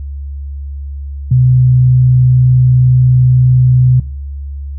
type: tone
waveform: sine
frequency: 127 Hz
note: B2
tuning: 49 cents sharp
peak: -5 dBFS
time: 1.31-4 s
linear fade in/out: 5 ms
effects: noise-tail reverb RT60 0.5 s tail -21 dB re dry + added 70 Hz sine -20 dBFS peak until 4.78 s